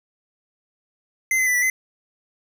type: tone with pitch steps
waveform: square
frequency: 2068 / 2042 / 1989 / 1960 / 2044 Hz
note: C7 / C7 / B6 / B6 / C7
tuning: -21 / -43 / +12 / -14 / -41 cents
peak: -18 dBFS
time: 1.31-1.7 s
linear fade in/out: 2 ms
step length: 78 ms
effects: none